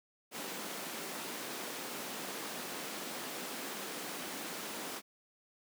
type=high-pass noise; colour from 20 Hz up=pink; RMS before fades=-42 dBFS; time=0.31-5.02 s; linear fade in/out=50 ms; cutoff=210 Hz; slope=24 dB/octave; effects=none